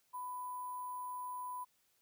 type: tone with sample-and-hold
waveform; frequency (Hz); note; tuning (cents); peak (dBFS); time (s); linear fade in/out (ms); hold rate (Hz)
sine; 997; B5; +16; -40; 0.13-1.65; 20; 11025
effects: white hiss -75 dBFS RMS until 2.01 s